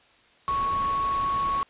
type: tone in noise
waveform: sine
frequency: 1108.7 Hz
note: C#6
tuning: in tune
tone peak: -23 dBFS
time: 0.48-1.63 s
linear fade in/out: 0 ms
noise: pink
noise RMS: -37 dBFS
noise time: 0.48-1.63 s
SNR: +11 dB
effects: white hiss -58 dBFS RMS until 1.69 s + resampled to 8000 Hz